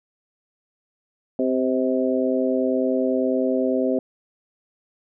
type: harmonic tone with a mistuned harmonic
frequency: 130 Hz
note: C3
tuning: 11 cents flat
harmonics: 2 / 3 / 4 / 5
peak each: -22 / -25 / -24 / -27 dBFS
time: 1.39-3.99 s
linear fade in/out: 2 ms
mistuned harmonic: 5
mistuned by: -32 cents
effects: none